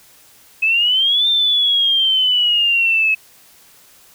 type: exponential two-way sweep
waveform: sine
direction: up then down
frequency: 2572 to 3603 to 2572 Hz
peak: -12 dBFS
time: 0.62-3.15 s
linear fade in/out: 10 ms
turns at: 1.28 s
effects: white hiss -48 dBFS RMS until 4.14 s